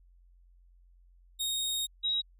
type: tone pair in turn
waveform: sawtooth / sine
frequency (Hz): 3729 / 3823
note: A#7 / A#7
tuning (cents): 0 / +43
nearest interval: unison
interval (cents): 43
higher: second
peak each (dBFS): -27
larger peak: neither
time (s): 1.39-1.87 / 2.03-2.22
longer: first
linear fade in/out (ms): 20
effects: added 44 Hz sine -57 dBFS peak until 2.39 s